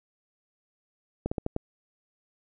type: slowing click train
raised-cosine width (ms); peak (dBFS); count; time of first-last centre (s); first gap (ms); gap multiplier
2; -15; 5; 1.26-1.564; 55; 1.22
effects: none